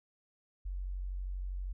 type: tone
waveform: sine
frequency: 46.25 Hz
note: F#1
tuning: in tune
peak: -35 dBFS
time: 0.65-1.73 s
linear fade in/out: 10 ms
effects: none